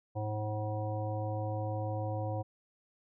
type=harmonic tone; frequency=106.7 Hz; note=G#2; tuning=47 cents sharp; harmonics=1 / 3 / 5 / 7 / 9; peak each=-34 / -43 / -39 / -41 / -47 dBFS; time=0.15-2.43 s; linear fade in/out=20 ms; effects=none